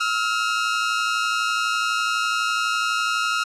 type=tone pair together; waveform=sawtooth; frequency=1288 / 1400 Hz; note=E6 / F6; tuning=-41 / +4 cents; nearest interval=minor second; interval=145 cents; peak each=-20 / -19 dBFS; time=0-3.44 s; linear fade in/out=10 ms; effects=low-pass 7000 Hz 12 dB/octave